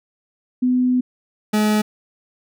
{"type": "tone pair in turn", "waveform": ["sine", "40% pulse"], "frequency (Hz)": [251.2, 212.5], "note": ["B3", "G#3"], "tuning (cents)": [30, 40], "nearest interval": "minor third", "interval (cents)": 290, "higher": "first", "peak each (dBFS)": -14, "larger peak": "neither", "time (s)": [[0.62, 1.01], [1.53, 1.82]], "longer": "first", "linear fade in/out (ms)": 10, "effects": []}